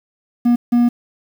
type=tone bursts at uneven times; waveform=triangle; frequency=240 Hz; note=B3; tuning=49 cents flat; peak=-8 dBFS; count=2; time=0.45-0.56 / 0.72-0.89 s; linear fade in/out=10 ms; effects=7-bit